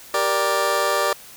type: chord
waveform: 20% pulse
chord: G minor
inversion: none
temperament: just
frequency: 392 / 470.4 / 588 Hz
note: G4 / Bb4 / D5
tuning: 0 / +16 / +2 cents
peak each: -21 / -20 / -16 dBFS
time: 0.14-1.13 s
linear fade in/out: 2 ms
effects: white hiss -43 dBFS RMS until 1.36 s